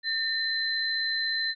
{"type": "tone pair together", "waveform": "sine", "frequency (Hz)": [1809, 4067], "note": ["A6", "C8"], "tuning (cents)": [48, -50], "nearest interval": "octave + major second", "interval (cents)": 1402, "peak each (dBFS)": [-29, -28], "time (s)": [0.03, 1.55], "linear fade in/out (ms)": 50, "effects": []}